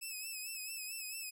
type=tone with vibrato; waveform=10% pulse; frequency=2586 Hz; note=E7; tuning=34 cents flat; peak=-33 dBFS; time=0.01-1.31 s; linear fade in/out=20 ms; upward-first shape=sine; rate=4.5 Hz; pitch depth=60 cents each way; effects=none